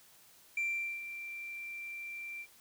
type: tone with ADSR envelope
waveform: sine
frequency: 2356 Hz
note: D7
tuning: 5 cents sharp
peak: -28 dBFS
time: 0.57-2.47 s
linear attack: 4 ms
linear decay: 430 ms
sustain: -12 dB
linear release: 63 ms
effects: tanh soft clip ceiling -29 dBFS + white hiss -61 dBFS RMS until 2.6 s